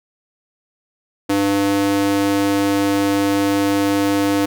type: tone with high-pass filter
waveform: square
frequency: 99.7 Hz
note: G2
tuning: 30 cents sharp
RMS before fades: -17 dBFS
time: 1.29-4.46 s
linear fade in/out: 10 ms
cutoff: 300 Hz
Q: 1.9
effects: none